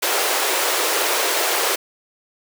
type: high-pass noise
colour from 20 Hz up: pink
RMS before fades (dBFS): -20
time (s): 0.02-1.76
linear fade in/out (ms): 10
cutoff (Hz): 360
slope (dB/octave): 48
effects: none